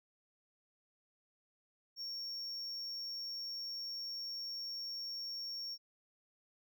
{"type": "tone", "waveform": "triangle", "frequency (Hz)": 5510, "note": "F8", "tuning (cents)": -24, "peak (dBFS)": -39, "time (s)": [1.96, 5.78], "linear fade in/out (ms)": 50, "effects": []}